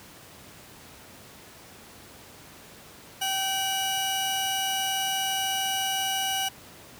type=tone pair together; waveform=sawtooth; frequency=772.6 / 2917 Hz; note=G5 / F#7; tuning=-25 / -25 cents; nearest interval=octave + major seventh; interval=2300 cents; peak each=-25 dBFS; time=3.21-6.49 s; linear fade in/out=10 ms; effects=pink hiss -48 dBFS RMS until 6.99 s + high-pass 80 Hz 12 dB/octave